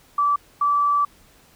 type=tone pair in turn; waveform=sine; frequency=1158 / 1158 Hz; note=D6 / D6; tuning=-25 / -25 cents; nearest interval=unison; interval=0 cents; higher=neither; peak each=-16 dBFS; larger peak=neither; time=0.18-0.36 / 0.61-1.05 s; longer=second; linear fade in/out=5 ms; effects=pink hiss -54 dBFS RMS until 1.55 s